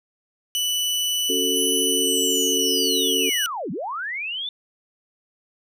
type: tone with pitch glide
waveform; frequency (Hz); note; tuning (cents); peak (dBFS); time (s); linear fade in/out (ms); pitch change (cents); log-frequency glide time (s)
sawtooth; 2972 to 2943; F#7 to F#7; +7 to -10; -18; 0.55-3.46; 0; -17; 2-3.35
type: chord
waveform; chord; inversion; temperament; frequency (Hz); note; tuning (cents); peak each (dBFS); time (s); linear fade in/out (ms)
sine; F# minor; second; just; 277.5 / 370 / 444; C#4 / F#4 / A4; +2 / 0 / +16; -27 / -27 / -27; 1.29-3.3; 10
type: linear two-way sweep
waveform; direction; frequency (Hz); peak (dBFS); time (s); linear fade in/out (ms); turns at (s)
sine; down then up; 11175 to 150 to 3588; -26; 1.56-4.49; 2; 3.71
effects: none